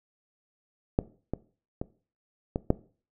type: clicks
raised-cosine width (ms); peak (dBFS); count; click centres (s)
2; -8 / -16 / -18 / -14 / -7; 5; 0.989 / 1.336 / 1.815 / 2.559 / 2.704
effects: noise-tail reverb RT60 0.4 s tail -19 dB re dry